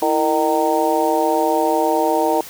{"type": "harmonic tone with a mistuned harmonic", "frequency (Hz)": 153.9, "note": "D#3", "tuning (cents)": -19, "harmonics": [2, 3, 4, 5, 6], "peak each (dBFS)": [-21, -21, -21, -21, -21], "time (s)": [0.02, 2.41], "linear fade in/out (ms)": 2, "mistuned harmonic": 2, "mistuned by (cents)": 110, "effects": ["white hiss -36 dBFS RMS until 2.49 s"]}